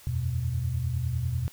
sine chord, E suspended second, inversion none, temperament equal, 82.41 / 92.5 / 123.47 Hz, E2 / F#2 / B2, 0 / 0 / 0 cents, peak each -31 / -33 / -28 dBFS, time 0.07-1.48 s, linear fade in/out 0 ms, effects white hiss -52 dBFS RMS until 1.52 s

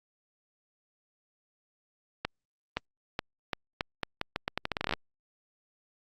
accelerating click train, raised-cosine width 0.3 ms, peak -13 dBFS, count 20, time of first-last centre 2.25-4.937 s, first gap 520 ms, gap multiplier 0.81, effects Opus 48 kbps

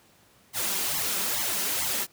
white noise with flanger, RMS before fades -28 dBFS, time 0.53-2.07 s, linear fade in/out 50 ms, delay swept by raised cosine 0.95 to 5.25 ms, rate 2.3 Hz, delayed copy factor +0.9, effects pink hiss -59 dBFS RMS until 2.12 s + high-pass 80 Hz 12 dB/octave

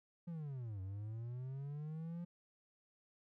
triangle linear two-way sweep, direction down then up, 175.1 to 92.8 to 175.1 Hz, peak -40 dBFS, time 0.27-2.25 s, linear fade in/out 10 ms, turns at 0.81 s, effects none

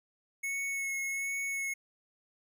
square tone with vibrato, 2195 Hz, C#7, 18 cents flat, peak -33 dBFS, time 0.43-1.74 s, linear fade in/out 10 ms, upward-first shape sine, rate 1.3 Hz, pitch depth 17 cents each way, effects none

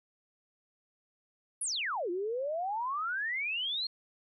sine exponential two-way sweep, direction down then up, 11175 to 339 to 4318 Hz, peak -31 dBFS, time 1.61-3.87 s, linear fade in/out 5 ms, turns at 2.1 s, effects none

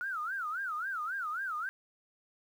sine tone with vibrato, 1396.9 Hz, F6, in tune, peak -33 dBFS, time 0.01-1.69 s, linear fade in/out 0 ms, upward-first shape sine, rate 3.7 Hz, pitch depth 250 cents each way, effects 10-bit

